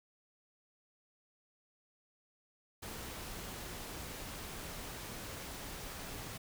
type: noise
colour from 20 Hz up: pink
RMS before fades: -45 dBFS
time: 2.82-6.38 s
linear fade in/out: 10 ms
effects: none

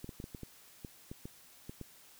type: clicks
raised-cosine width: 3 ms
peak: -30 dBFS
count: 11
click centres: 0.044 / 0.092 / 0.201 / 0.241 / 0.348 / 0.433 / 0.848 / 1.115 / 1.255 / 1.695 / 1.813 s
effects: white hiss -59 dBFS RMS until 2.19 s

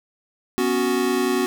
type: chord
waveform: square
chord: B suspended second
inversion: none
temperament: equal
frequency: 246.9 / 277.2 / 370 Hz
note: B3 / C#4 / F#4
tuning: 0 / 0 / 0 cents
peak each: -25 / -26 / -22 dBFS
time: 0.58-1.46 s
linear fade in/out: 0 ms
effects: none

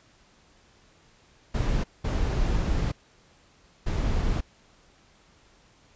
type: noise bursts at uneven times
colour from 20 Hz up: brown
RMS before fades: -25 dBFS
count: 3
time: 1.54-1.84 / 2.04-2.92 / 3.86-4.41 s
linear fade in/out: 10 ms
effects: pink hiss -59 dBFS RMS until 5.95 s + resampled to 16000 Hz

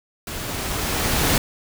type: noise with level ramp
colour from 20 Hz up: pink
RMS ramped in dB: -31 to -18 dBFS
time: 0.27-1.38 s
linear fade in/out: 2 ms
effects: none

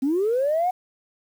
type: linear sweep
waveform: sine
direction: up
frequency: 254.2 to 749 Hz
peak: -18 dBFS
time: 0.02-0.71 s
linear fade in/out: 10 ms
effects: tanh soft clip ceiling -15 dBFS + 8-bit

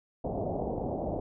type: low-pass noise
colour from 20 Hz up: white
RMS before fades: -33 dBFS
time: 0.24-1.2 s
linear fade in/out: 5 ms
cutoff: 750 Hz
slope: 48 dB/octave
effects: none

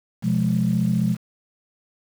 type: chord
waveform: sine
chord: F diminished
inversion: second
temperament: just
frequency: 125.72 / 174.61 / 209.5 Hz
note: Cb3 / F3 / Ab3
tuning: +31 / 0 / +15 cents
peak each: -23 / -21 / -21 dBFS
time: 0.22-1.17 s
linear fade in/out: 50 ms
effects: tanh soft clip ceiling -10 dBFS + 7-bit

